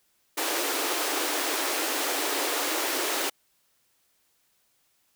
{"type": "high-pass noise", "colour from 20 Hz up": "pink", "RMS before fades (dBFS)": -28, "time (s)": [0.37, 3.3], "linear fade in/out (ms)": 10, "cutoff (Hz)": 280, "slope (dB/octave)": 96, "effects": ["white hiss -69 dBFS RMS until 5.15 s"]}